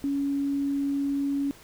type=tone; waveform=sine; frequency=280 Hz; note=C#4; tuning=18 cents sharp; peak=-24 dBFS; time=0.04-1.51 s; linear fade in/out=0 ms; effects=pink hiss -51 dBFS RMS until 1.63 s

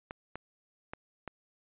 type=clicks; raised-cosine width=0.5 ms; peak=-24 dBFS; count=4; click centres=0.109 / 0.356 / 0.935 / 1.277 s; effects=resampled to 8000 Hz

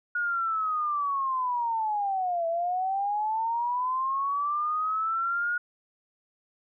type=linear two-way sweep; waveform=sine; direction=down then up; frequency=1447 to 659.3 to 1447 Hz; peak=-25 dBFS; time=0.15-5.58 s; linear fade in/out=5 ms; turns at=2.47 s; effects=none

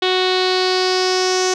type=tone with low-pass filter sweep; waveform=sawtooth; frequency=370 Hz; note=F#4; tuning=in tune; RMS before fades=-17 dBFS; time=0.02-1.54 s; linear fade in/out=5 ms; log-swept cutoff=3600 to 6100 Hz; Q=4.9; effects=none

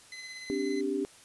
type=tone with tremolo; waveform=25% pulse; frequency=2035 Hz; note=C7; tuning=49 cents flat; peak=-36 dBFS; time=0.12-0.81 s; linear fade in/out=2 ms; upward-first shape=triangle; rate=17 Hz; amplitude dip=40%
type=chord; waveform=sine; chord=C suspended second; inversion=none; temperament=equal with one note detuned; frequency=261.6 / 290.1 / 392 Hz; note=C4 / D4 / G4; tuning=0 / -21 / 0 cents; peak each=-35 / -32 / -31 dBFS; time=0.5-1.05 s; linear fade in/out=0 ms
effects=white hiss -55 dBFS RMS until 1.24 s + resampled to 24000 Hz

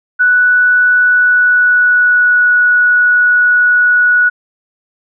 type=tone with pitch glide; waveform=sine; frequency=1480 to 1466.4 Hz; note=F#6 to F#6; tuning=0 to -16 cents; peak=-6 dBFS; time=0.19-4.3 s; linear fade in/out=20 ms; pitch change=-16 cents; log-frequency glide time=0.96-2.53 s; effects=none

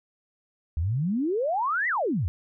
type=exponential two-way sweep; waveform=sine; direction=up then down; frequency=73 to 2038 to 73 Hz; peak=-23 dBFS; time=0.77-2.28 s; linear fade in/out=0 ms; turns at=1.88 s; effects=none

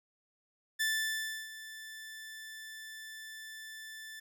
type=tone with ADSR envelope; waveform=sawtooth; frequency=1760 Hz; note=A6; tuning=in tune; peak=-25 dBFS; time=0.79-4.2 s; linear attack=20 ms; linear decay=670 ms; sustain=-16 dB; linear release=8 ms; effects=none

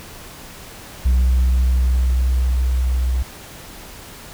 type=tone with level ramp; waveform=sine; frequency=63 Hz; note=B1; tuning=35 cents sharp; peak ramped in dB=-9 to -15 dBFS; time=1.05-3.23 s; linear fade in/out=10 ms; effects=tanh soft clip ceiling -11 dBFS + pink hiss -38 dBFS RMS until 4.33 s

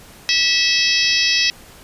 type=harmonic tone; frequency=650 Hz; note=E5; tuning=24 cents flat; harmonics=3 / 4 / 5 / 6 / 7 / 8 / 9; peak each=-23 / -20 / -23 / -22 / -23 / -19 / -28 dBFS; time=0.29-1.5 s; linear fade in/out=0 ms; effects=pink hiss -43 dBFS RMS until 1.83 s + resampled to 32000 Hz

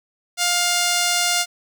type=tone; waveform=5% pulse; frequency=705 Hz; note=F5; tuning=16 cents sharp; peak=-6 dBFS; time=0.37-1.46 s; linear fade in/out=50 ms; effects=none

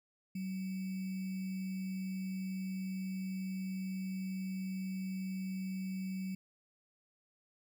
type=tone with sample-and-hold; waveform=sine; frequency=188.9 Hz; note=F#3; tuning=36 cents sharp; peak=-36 dBFS; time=0.35-6.35 s; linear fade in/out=5 ms; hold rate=2450 Hz; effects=none

